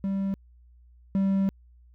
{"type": "tone pair in turn", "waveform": "triangle", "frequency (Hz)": [195.2, 194.4], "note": ["G3", "G3"], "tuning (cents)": [-7, -14], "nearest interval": "unison", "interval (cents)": 7, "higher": "first", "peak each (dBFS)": [-23, -19], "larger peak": "second", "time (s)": [[0.04, 0.34], [1.15, 1.49]], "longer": "second", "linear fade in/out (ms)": 0, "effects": ["added 60 Hz sine -52 dBFS peak until 1.94 s"]}